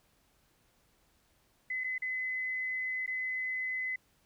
sine tone with dropouts, 2027 Hz, B6, 45 cents sharp, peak -32 dBFS, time 1.7-3.96 s, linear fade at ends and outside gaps 5 ms, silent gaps 1.838-1.842 / 1.981-2.02 / 3.063-3.076 s, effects pink hiss -70 dBFS RMS until 4.25 s

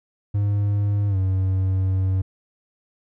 triangle tone with pitch glide, 102 to 94.62 Hz, G#2 to F#2, -31 to +39 cents, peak -16 dBFS, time 0.34-2.22 s, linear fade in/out 10 ms, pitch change -130 cents, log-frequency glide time 1.08-1.17 s, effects none

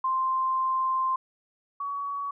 sine tone pair in turn, 1046.5 / 1127.6 Hz, C6 / C#6, 0 / +29 cents, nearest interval minor second, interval 129 cents, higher second, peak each -23 / -29 dBFS, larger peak first, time 0.04-1.16 / 1.8-2.31 s, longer first, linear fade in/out 5 ms, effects none

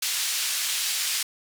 pink band-pass noise, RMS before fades -27 dBFS, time 0.02-1.23 s, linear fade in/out 5 ms, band 3000 to 12000 Hz, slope 12 dB/octave, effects none

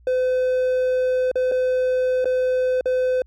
triangle tone with dropouts, 509 Hz, C5, 48 cents flat, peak -15 dBFS, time 0.07-3.22 s, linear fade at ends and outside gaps 2 ms, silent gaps 1.315-1.356 / 1.515-1.519 / 2.245-2.255 / 2.81-2.857 s, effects added 60 Hz sine -48 dBFS peak until 3.26 s + MP3 64 kbps

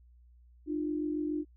sine tone pair together, 302.2 / 349.2 Hz, D4 / F4, +50 / 0 cents, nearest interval minor third, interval 250 cents, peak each -31 / -37 dBFS, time 0.66-1.45 s, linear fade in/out 50 ms, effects added 60 Hz sine -56 dBFS peak until 1.56 s

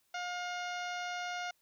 harmonic tone, 713 Hz, F5, 36 cents sharp, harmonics 1 / 2 / 3 / 4 / 5 / 6 / 7 / 8 / 9, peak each -39 / -41 / -45 / -48 / -51 / -53 / -56 / -52 / -57 dBFS, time 0.14-1.51 s, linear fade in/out 5 ms, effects white hiss -74 dBFS RMS until 1.61 s

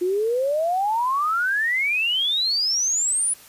sine exponential sweep, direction up, 348.3 to 10070 Hz, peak -19 dBFS, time 0.01-3.34 s, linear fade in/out 10 ms, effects white hiss -47 dBFS RMS until 3.48 s + resampled to 32000 Hz

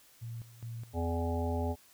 sine tone with tremolo, 115.7 Hz, A#2, 13 cents flat, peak -38 dBFS, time 0.21-0.98 s, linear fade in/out 20 ms, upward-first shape square, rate 2.4 Hz, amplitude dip 80%
harmonic tone, 84 Hz, E2, 33 cents sharp, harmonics 1 / 3 / 5 / 7 / 9 / 10, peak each -32 / -37 / -39 / -40 / -42 / -42 dBFS, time 0.93-1.76 s, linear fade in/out 50 ms
effects white hiss -61 dBFS RMS until 1.93 s

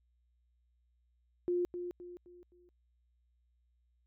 sine tone with echo, 353.7 Hz, F4, 22 cents sharp, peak -29 dBFS, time 1.48-1.65 s, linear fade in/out 0 ms, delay 260 ms, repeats 4, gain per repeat -8 dB, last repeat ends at 2.69 s, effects added 60 Hz sine -70 dBFS peak until 4.06 s

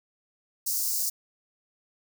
white high-pass noise, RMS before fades -28 dBFS, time 0.66-1.1 s, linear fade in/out 10 ms, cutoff 4800 Hz, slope 48 dB/octave, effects none

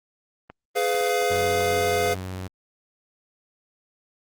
clicks, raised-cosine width 0.5 ms, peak -25 dBFS, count 8, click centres 0.5 / 0.947 / 1.011 / 1.218 / 1.319 / 1.606 / 1.809 / 2.061 s
square chord, F diminished, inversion first, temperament just, 419.1 / 502.9 / 698.5 Hz, Ab4 / Cb5 / F5, +16 / +31 / 0 cents, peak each -26 dBFS, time 0.75-2.15 s, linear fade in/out 20 ms
sawtooth tone with vibrato, 93 Hz, F#2, 9 cents sharp, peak -27 dBFS, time 1.3-2.48 s, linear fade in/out 10 ms, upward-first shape sine, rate 15 Hz, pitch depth 13 cents each way
effects Opus 24 kbps

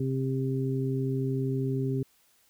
harmonic tone, 132.7 Hz, C3, 25 cents sharp, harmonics 1 / 2 / 3, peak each -28 / -32 / -33 dBFS, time 0-2.03 s, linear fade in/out 5 ms, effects white hiss -65 dBFS RMS until 2.49 s

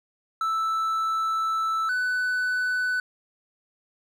triangle tone pair in turn, 1318.5 / 1496.4 Hz, E6 / F#6, 0 / +19 cents, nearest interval major second, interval 219 cents, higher second, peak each -21 dBFS, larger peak neither, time 0.41-1.89 / 1.89-3 s, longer first, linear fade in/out 2 ms, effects none

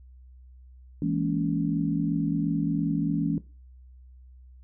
sine chord, A# half-diminished seventh, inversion second, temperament equal with one note detuned, 164.81 / 207.7 / 233.1 / 282.2 Hz, E3 / G#3 / A#3 / C#4, 0 / 0 / 0 / +31 cents, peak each -28 / -31 / -32 / -27 dBFS, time 1.02-3.38 s, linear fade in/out 2 ms, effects noise-tail reverb RT60 0.3 s tail -17 dB re dry + added 63 Hz sine -47 dBFS peak until 4.63 s

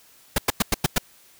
pink noise bursts, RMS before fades -19 dBFS, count 6, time 0.36-0.983 s, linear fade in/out 5 ms, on 23 ms, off 97 ms, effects white hiss -54 dBFS RMS until 1.39 s

